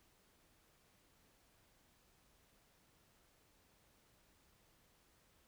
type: silence
effects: pink hiss -72 dBFS RMS until 5.47 s